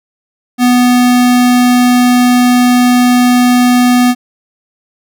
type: tone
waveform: square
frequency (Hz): 246.9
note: B3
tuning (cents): 0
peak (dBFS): -6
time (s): 0.58-4.15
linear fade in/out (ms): 50
effects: none